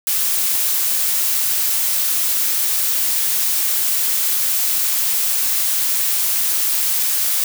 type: noise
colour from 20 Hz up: blue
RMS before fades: -18 dBFS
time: 0.07-7.44 s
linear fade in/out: 2 ms
effects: none